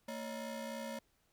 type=ring-modulated tone; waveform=30% pulse; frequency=391.5 Hz; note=G4; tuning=2 cents flat; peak=-35 dBFS; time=0.08-0.99 s; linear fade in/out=5 ms; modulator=164 Hz; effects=pink hiss -75 dBFS RMS until 1.32 s